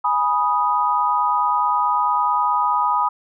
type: chord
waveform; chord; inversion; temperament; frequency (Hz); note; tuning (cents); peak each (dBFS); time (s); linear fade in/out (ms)
sine; G# minor; none; equal with one note detuned; 830.6 / 979.8 / 1244.5; G#5 / B5 / D#6; 0 / -14 / 0; -23 / -19 / -20; 0.04-3.09; 10
effects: none